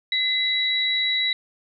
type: tone pair together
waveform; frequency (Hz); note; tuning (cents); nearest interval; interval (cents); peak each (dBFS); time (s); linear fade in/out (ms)
sine; 2034 / 3902; C7 / B7; -50 / -22; major seventh; 1128; -25 / -21; 0.12-1.33; 2
effects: none